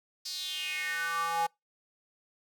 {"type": "tone with high-pass filter sweep", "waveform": "square", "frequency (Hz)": 167, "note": "E3", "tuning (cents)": 23, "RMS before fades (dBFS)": -33, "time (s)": [0.25, 1.47], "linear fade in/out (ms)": 10, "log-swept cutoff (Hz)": [4900, 770], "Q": 5.4, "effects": ["noise-tail reverb RT60 0.2 s tail -26 dB re dry"]}